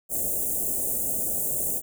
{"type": "band-stop noise", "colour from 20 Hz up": "white", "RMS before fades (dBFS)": -27, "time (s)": [0.09, 1.82], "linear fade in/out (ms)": 50, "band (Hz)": [690, 7300], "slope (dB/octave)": 48, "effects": []}